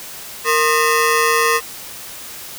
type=ring-modulated tone; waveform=20% pulse; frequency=764 Hz; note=G5; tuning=45 cents flat; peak=-5 dBFS; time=0.44-1.61 s; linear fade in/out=50 ms; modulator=301 Hz; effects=white hiss -33 dBFS RMS until 2.58 s

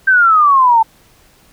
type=exponential sweep; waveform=sine; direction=down; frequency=1581 to 880 Hz; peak=-6 dBFS; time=0.07-0.83 s; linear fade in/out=10 ms; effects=pink hiss -49 dBFS RMS until 1.52 s

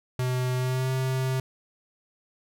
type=tone with pitch glide; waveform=square; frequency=126.8 to 130.74 Hz; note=B2 to C3; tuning=+46 to -1 cents; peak=-25 dBFS; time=0.19-1.4 s; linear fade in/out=2 ms; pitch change=+53 cents; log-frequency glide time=0.56-0.91 s; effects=none

